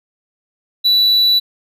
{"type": "tone", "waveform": "triangle", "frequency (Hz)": 3951, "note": "B7", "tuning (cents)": 0, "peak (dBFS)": -8, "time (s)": [0.84, 1.4], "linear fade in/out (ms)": 20, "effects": []}